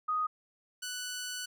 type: tone pair in turn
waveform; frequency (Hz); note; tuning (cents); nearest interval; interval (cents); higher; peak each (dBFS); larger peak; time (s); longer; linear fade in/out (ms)
sine / 10% pulse; 1246 / 1485.3; D#6 / F#6; +2 / +6; minor third; 304; second; -28; neither; 0.08-0.27 / 0.82-1.46; second; 10
effects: none